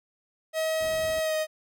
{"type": "tone with pitch glide", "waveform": "45% pulse", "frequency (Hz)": [637, 625], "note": ["D#5", "D#5"], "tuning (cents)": [41, 8], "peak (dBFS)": -25, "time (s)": [0.53, 1.47], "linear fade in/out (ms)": 50, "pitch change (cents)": -33, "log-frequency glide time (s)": [1.2, 1.35]}
{"type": "noise", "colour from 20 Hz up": "brown", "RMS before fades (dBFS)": -40, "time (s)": [0.8, 1.2], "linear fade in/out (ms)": 10}
{"effects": ["high-pass 60 Hz 12 dB/octave"]}